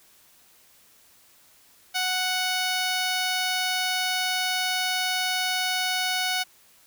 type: tone with notch filter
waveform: 5% pulse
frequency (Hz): 740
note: F#5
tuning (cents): 0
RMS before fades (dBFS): -26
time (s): 1.94-6.44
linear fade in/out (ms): 20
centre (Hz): 7800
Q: 1
effects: white hiss -57 dBFS RMS until 6.86 s